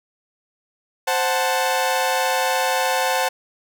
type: chord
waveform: sawtooth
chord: F# diminished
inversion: second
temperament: equal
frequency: 523.3 / 740 / 880 Hz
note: C5 / F#5 / A5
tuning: 0 / 0 / 0 cents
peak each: -19 dBFS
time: 1.07-3.29 s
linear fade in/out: 10 ms
effects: none